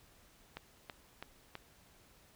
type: click train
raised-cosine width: 0.3 ms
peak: -27 dBFS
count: 4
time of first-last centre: 0.57-1.554 s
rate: 3.05 Hz
effects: pink hiss -64 dBFS RMS until 2.35 s